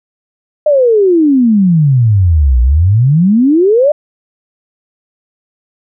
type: exponential two-way sweep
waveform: sine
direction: down then up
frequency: 617 to 58.5 to 617 Hz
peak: -5 dBFS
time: 0.66-3.92 s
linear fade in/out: 5 ms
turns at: 2.61 s
effects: none